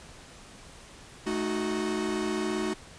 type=chord; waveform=45% pulse; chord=D# diminished; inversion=second; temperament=equal with one note detuned; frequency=216.5 / 311.1 / 370 Hz; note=A3 / D#4 / F#4; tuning=-28 / 0 / 0 cents; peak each=-33 / -33 / -31 dBFS; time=1.26-2.74 s; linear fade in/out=10 ms; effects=pink hiss -49 dBFS RMS until 2.98 s + resampled to 22050 Hz